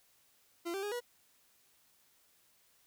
40% pulse tone with pitch steps, 341.4 / 390.8 / 412.2 / 484.5 Hz, F4 / G4 / G#4 / B4, -39 / -5 / -13 / -33 cents, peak -35 dBFS, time 0.65-1.006 s, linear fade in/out 20 ms, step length 89 ms, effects white hiss -69 dBFS RMS until 2.86 s

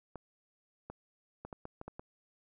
clicks, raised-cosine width 1 ms, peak -29 dBFS, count 8, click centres 0.157 / 0.9 / 1.45 / 1.528 / 1.654 / 1.814 / 1.88 / 1.995 s, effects none

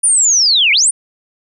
sine linear two-way sweep, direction down then up, 9610 to 2093 to 9610 Hz, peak -8 dBFS, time 0.03-0.91 s, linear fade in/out 10 ms, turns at 0.72 s, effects none

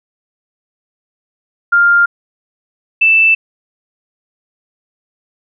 sine tone pair in turn, 1400 / 2648 Hz, F6 / E7, +4 / +7 cents, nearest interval major seventh, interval 1103 cents, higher second, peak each -6 dBFS, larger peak neither, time 1.72-2.06 / 3.01-3.35 s, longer neither, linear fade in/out 10 ms, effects none

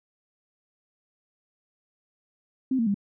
sine tone with pitch steps, 261.6 / 229.1 / 200.6 Hz, C4 / A#3 / G3, 0 / -30 / +40 cents, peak -21 dBFS, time 2.71-2.944 s, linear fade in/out 5 ms, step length 78 ms, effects none

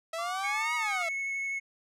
sawtooth exponential two-way sweep, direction up then down, 646 to 971 to 650 Hz, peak -29 dBFS, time 0.13-1.09 s, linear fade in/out 5 ms, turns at 0.75 s
triangle tone with pitch glide, 1163 to 1246.5 Hz, D6 to D#6, -17 to +3 cents, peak -33 dBFS, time 0.18-1.03 s, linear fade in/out 10 ms, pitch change +120 cents, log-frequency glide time 0.52-0.7 s
triangle tone with vibrato, 2197 Hz, C#7, 16 cents flat, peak -29 dBFS, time 0.43-1.6 s, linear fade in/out 20 ms, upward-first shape sine, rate 12 Hz, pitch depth 9 cents each way
effects low-pass 10000 Hz 12 dB/octave

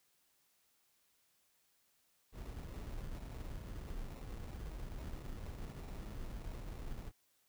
brown noise with sample-and-hold, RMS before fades -45 dBFS, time 2.32-7.12 s, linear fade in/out 50 ms, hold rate 1575 Hz, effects white hiss -75 dBFS RMS until 7.48 s

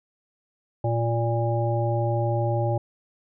harmonic tone, 116.54 Hz, A#2, in tune, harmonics 1 / 3 / 5 / 7, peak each -23 / -30 / -28 / -30 dBFS, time 0.84-2.78 s, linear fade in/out 5 ms, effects none

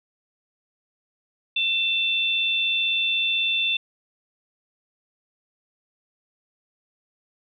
sine tone pair together, 2681 / 3543 Hz, E7 / A7, +29 / +11 cents, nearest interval perfect fourth, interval 482 cents, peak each -23 dBFS, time 1.56-3.77 s, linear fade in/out 5 ms, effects none

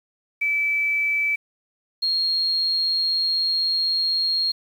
sine tone pair in turn, 2310 / 4256 Hz, D7 / C8, -29 / +29 cents, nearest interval major seventh, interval 1058 cents, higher second, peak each -19 dBFS, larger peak neither, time 0.41-1.36 / 2.02-4.52 s, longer second, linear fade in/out 10 ms, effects 8-bit

